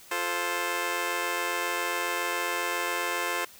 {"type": "chord", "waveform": "10% pulse", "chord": "F major", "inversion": "none", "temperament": "just", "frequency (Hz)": [349.2, 436.5, 523.8], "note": ["F4", "A4", "C5"], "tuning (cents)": [0, -14, 2], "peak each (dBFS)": [-25, -26, -24], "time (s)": [0.11, 3.45], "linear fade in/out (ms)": 5, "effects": ["white hiss -51 dBFS RMS until 3.59 s"]}